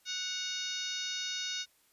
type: harmonic tone with a mistuned harmonic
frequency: 740 Hz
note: F#5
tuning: in tune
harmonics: 2 / 3 / 4 / 5 / 6 / 7 / 8 / 9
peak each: -44 / -45 / -43 / -38 / -45 / -43 / -43 / -49 dBFS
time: 0.05-1.66 s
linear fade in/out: 50 ms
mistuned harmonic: 4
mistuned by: -64 cents
effects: white hiss -68 dBFS RMS until 1.92 s + resampled to 32000 Hz